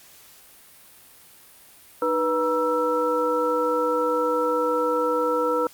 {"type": "tone cluster", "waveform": "sine", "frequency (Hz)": [307, 490.3, 950, 1327], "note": ["D#4", "B4", "A#5", "E6"], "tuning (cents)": [-23, -13, 33, 11], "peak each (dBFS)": [-29, -22, -29, -26], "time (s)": [2.02, 5.67], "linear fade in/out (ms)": 2, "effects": ["white hiss -50 dBFS RMS until 5.73 s", "Opus 48 kbps"]}